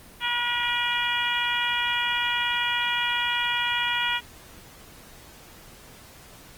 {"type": "harmonic tone with a mistuned harmonic", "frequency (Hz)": 480.8, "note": "B4", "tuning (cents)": -46, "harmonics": [2, 3, 4, 5, 6, 7], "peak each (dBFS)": [-30, -30, -30, -30, -30, -30], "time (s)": [0.2, 4.21], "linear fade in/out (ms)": 50, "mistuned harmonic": 7, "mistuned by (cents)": -21, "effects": ["pink hiss -48 dBFS RMS until 6.57 s", "Opus 24 kbps"]}